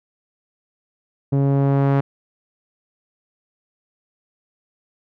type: tone with low-pass filter sweep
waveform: sawtooth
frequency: 138.4 Hz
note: C#3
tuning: 2 cents flat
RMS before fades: -17 dBFS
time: 1.32-2.01 s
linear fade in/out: 10 ms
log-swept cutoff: 430 to 1400 Hz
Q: 0.73
effects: none